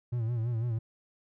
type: tone with vibrato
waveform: triangle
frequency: 116.54 Hz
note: A#2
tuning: in tune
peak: -26 dBFS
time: 0.12-0.79 s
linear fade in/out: 10 ms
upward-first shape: sine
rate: 6 Hz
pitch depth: 89 cents each way
effects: none